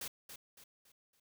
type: noise with echo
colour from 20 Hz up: white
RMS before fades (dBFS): -42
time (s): 0.01-0.08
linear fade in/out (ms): 5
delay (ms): 280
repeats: 4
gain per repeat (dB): -8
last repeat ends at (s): 1.2
effects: none